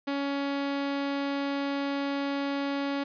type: tone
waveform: sawtooth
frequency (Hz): 280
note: C#4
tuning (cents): +18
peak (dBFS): -24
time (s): 0.07-3.04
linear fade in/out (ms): 10
effects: resampled to 11025 Hz + 10-bit